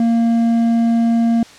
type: tone with hard clipping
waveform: sine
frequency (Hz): 231.2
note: A#3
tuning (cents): -14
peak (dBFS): -13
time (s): 0-1.43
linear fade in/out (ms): 2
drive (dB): 5
effects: white hiss -41 dBFS RMS until 1.58 s + low-pass 6000 Hz 12 dB/octave